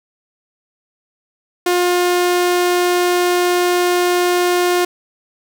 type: tone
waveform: sawtooth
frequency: 355.7 Hz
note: F4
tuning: 32 cents sharp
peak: -9 dBFS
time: 1.66-4.85 s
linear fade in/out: 5 ms
effects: none